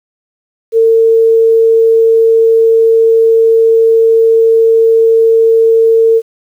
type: tone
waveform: sine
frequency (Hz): 452.3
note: A4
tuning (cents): +48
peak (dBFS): -4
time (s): 0.72-6.22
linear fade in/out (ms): 50
effects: 7-bit